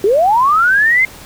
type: linear sweep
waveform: sine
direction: up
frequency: 368.5 to 2118 Hz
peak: -8 dBFS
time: 0.04-1.05 s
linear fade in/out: 2 ms
effects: pink hiss -36 dBFS RMS until 1.25 s